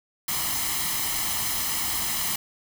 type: noise with comb filter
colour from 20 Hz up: white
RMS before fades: -27 dBFS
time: 0.28-2.36 s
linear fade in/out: 5 ms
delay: 0.98 ms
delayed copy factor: +0.65
effects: none